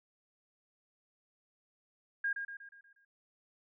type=tone with echo; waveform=sine; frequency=1620 Hz; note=G#6; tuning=43 cents flat; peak=-30 dBFS; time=2.24-2.33 s; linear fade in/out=5 ms; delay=120 ms; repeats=6; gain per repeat=-6 dB; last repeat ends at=3.05 s; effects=none